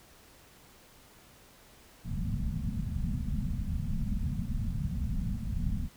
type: low-pass noise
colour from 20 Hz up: pink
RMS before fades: -32 dBFS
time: 2.04-5.89 s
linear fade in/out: 50 ms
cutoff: 240 Hz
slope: 96 dB/octave
effects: pink hiss -57 dBFS RMS until 5.96 s